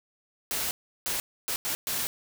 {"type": "noise bursts at uneven times", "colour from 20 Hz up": "white", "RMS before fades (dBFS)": -30, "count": 5, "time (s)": [[0.51, 0.71], [1.06, 1.2], [1.48, 1.56], [1.65, 1.75], [1.87, 2.07]], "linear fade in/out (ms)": 0, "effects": []}